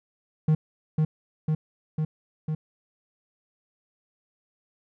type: tone with echo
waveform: triangle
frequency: 155.56 Hz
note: D#3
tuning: in tune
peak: -15 dBFS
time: 0.48-0.55 s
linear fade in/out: 5 ms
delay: 500 ms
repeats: 4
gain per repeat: -2 dB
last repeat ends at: 2.55 s
effects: none